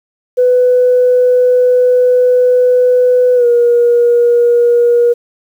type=tone with pitch glide; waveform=sine; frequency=498.5 to 477.4 Hz; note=B4 to A#4; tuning=+16 to +41 cents; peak=-5 dBFS; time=0.37-5.14 s; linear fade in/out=20 ms; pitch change=-75 cents; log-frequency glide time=3.35-3.46 s; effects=tanh soft clip ceiling -1 dBFS + 7-bit